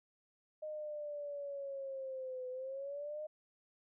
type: linear two-way sweep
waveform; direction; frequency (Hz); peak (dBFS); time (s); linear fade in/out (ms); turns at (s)
sine; down then up; 617 to 504 to 617; -40; 0.62-3.27; 10; 2.49
effects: none